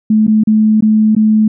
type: tone with dropouts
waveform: sine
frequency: 216.1 Hz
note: A3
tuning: 31 cents flat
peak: -6 dBFS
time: 0.1-1.48 s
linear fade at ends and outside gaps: 5 ms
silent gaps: 0.268-0.278 / 0.437-0.472 / 0.808-0.823 / 1.151-1.164 s
effects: none